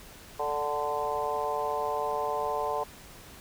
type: harmonic tone with a mistuned harmonic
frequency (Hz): 146.83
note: D3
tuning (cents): 0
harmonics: 3 / 4 / 5 / 6 / 7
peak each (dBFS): -34 / -34 / -34 / -34 / -34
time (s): 0.39-2.84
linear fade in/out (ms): 10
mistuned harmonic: 5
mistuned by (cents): +16
effects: pink hiss -49 dBFS RMS until 3.4 s